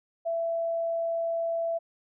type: tone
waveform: sine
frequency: 667 Hz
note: E5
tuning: 20 cents sharp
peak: -26 dBFS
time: 0.25-1.79 s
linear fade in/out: 20 ms
effects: none